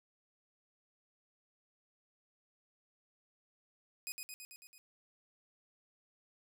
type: tone with echo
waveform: 10% pulse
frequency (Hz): 2500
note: D#7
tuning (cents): +8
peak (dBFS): -30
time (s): 4.07-4.12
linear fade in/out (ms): 0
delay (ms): 110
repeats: 6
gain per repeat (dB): -3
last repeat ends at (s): 4.78
effects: none